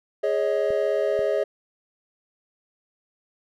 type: chord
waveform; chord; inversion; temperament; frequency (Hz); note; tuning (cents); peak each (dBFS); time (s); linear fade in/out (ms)
triangle; Ab suspended fourth; none; equal with one note detuned; 415.3 / 554.4 / 631.3; Ab4 / Db5 / Eb5; 0 / 0 / +25; -23; 0.23-1.44; 10
type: clicks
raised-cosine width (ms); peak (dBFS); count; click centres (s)
3; -27; 2; 0.705 / 1.192
effects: none